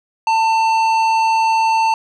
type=tone with tanh clipping; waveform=sine; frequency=894 Hz; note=A5; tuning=27 cents sharp; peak=-14 dBFS; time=0.27-1.94 s; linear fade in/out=2 ms; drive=12 dB; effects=none